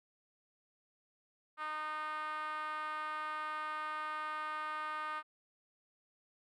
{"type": "tone with band-pass filter", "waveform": "5% pulse", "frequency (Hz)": 307.1, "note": "D#4", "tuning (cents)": -23, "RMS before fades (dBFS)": -40, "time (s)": [1.57, 5.23], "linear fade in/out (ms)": 50, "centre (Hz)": 1200, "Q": 3.7, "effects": []}